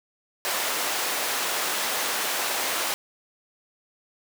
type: high-pass noise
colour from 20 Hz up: pink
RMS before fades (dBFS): -27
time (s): 0.45-2.94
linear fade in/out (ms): 0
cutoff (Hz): 610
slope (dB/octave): 12
effects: none